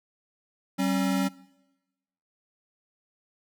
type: tone pair together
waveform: square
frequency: 191.6 / 271.5 Hz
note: G3 / C#4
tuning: -39 / -36 cents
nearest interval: tritone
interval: 603 cents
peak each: -27 dBFS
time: 0.78-1.29 s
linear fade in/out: 20 ms
effects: noise-tail reverb RT60 1.0 s tail -21 dB re dry